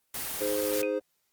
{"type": "noise", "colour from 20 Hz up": "white", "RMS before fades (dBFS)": -34, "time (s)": [0.14, 0.82], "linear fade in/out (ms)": 5}
{"type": "chord", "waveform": "triangle", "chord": "Ab major", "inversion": "second", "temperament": "just", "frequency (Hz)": [311.5, 415.3, 519.1], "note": ["Eb4", "Ab4", "C5"], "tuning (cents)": [2, 0, -14], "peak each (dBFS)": [-32, -30, -27], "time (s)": [0.4, 1], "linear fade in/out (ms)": 20}
{"type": "tone with exponential decay", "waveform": "sine", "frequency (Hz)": 2489, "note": "D#7", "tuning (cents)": 0, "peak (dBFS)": -29, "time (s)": [0.83, 0.97], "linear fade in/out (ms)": 0, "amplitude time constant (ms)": 30}
{"effects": ["white hiss -74 dBFS RMS until 1.32 s", "Opus 24 kbps"]}